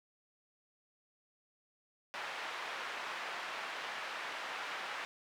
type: band-pass noise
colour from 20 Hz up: pink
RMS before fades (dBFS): -42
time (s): 2.14-5.05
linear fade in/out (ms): 0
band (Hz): 930 to 2600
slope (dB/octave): 12
effects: none